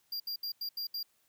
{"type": "tone bursts at uneven times", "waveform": "square", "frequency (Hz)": 4779, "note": "D8", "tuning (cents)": 29, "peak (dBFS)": -35, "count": 6, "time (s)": [[0.12, 0.2], [0.27, 0.36], [0.43, 0.52], [0.61, 0.69], [0.77, 0.87], [0.94, 1.03]], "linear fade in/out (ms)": 5, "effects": ["white hiss -72 dBFS RMS until 1.28 s"]}